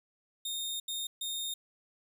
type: tone bursts at uneven times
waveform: sawtooth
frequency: 3673 Hz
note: A#7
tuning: 26 cents flat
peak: -31 dBFS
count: 3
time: 0.45-0.8 / 0.88-1.07 / 1.21-1.54 s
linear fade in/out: 5 ms
effects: none